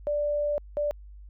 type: tone bursts at uneven times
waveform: sine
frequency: 587.3 Hz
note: D5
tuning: in tune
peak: -24 dBFS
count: 2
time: 0.07-0.58 / 0.77-0.91 s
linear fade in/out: 0 ms
effects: added 50 Hz sine -43 dBFS peak until 1.29 s